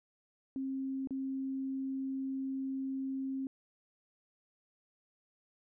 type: tone with dropouts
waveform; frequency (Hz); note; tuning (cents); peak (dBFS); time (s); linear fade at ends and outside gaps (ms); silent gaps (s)
sine; 267.3; C4; +37; -34; 0.56-3.47; 1; 1.073-1.107
effects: none